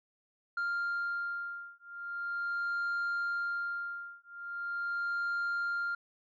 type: beating tone pair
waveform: sine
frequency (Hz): 1396.9 / 1397.31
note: F6 / F6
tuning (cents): 0 / 0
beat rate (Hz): 0.41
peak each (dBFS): -34 / -34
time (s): 0.57-5.95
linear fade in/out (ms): 5
effects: tanh soft clip ceiling -29 dBFS